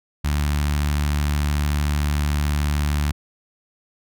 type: tone with notch filter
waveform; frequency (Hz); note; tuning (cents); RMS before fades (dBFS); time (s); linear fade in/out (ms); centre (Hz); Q
sawtooth; 73.42; D2; 0; -21; 0.24-3.12; 10; 470; 0.59
effects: none